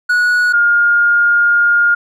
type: tone pair in turn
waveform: triangle / sine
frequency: 1462 / 1417.1 Hz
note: F#6 / F6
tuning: -21 / +25 cents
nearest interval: minor second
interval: 54 cents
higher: first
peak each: -8 / -8 dBFS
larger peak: neither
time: 0.09-0.53 / 0.53-1.95 s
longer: second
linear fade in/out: 10 ms
effects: none